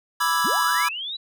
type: chord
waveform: square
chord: E dominant seventh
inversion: second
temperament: equal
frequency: 987.8 / 1174.7 / 1318.5 / 1661.2 Hz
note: B5 / D6 / E6 / G#6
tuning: 0 / 0 / 0 / 0 cents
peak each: -25 / -27 / -26 / -26 dBFS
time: 0.2-0.89 s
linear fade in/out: 10 ms
type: linear sweep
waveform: sine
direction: up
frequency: 138.59 to 4000 Hz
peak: -28 dBFS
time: 0.44-1.17 s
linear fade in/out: 10 ms
effects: none